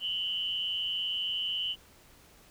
sine tone with amplitude modulation, 2974 Hz, F#7, 8 cents sharp, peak -26 dBFS, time 0-1.76 s, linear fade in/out 50 ms, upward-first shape sine, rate 180 Hz, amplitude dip 80%, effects pink hiss -58 dBFS RMS until 2.5 s

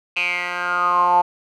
10% pulse tone with band-pass filter sweep, 177 Hz, F3, 23 cents sharp, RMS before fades -19 dBFS, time 0.16-1.22 s, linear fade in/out 10 ms, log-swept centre 2600 to 840 Hz, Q 8.6, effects none

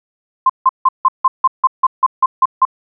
sine tone bursts, 1046.5 Hz, C6, in tune, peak -6 dBFS, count 12, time 0.46-2.652 s, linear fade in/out 5 ms, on 36 ms, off 160 ms, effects none

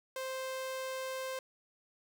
sawtooth tone, 523.3 Hz, C5, in tune, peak -33 dBFS, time 0.16-1.39 s, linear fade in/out 2 ms, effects none

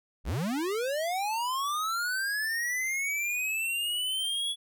square linear sweep, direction up, 31.55 to 3400 Hz, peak -29 dBFS, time 0.24-4.56 s, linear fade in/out 50 ms, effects none

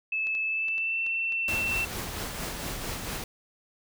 sine tone with pitch glide, 2611 to 2689 Hz, E7 to E7, -17 to +34 cents, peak -26 dBFS, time 0.12-1.85 s, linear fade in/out 5 ms, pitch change +51 cents, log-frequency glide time 0.44-1.04 s
clicks, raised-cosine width 0.2 ms, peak -28 dBFS, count 8, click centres 0.27 / 0.351 / 0.684 / 0.781 / 1.065 / 1.323 / 1.608 / 1.925 s
pink noise with tremolo, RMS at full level -33 dBFS, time 1.48-3.24 s, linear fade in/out 2 ms, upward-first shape triangle, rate 4.4 Hz, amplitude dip 40%
effects none

